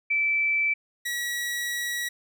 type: tone pair in turn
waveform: sine / sawtooth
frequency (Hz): 2321 / 1925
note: D7 / B6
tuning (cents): -21 / -45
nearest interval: minor third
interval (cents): 324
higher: first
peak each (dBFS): -21 / -24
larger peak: first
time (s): 0.1-0.74 / 1.05-2.09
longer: second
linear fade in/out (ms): 10
effects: none